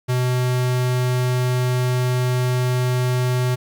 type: tone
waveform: square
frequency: 125.6 Hz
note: B2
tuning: 30 cents sharp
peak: -18 dBFS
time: 0.08-3.56 s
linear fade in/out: 20 ms
effects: 10-bit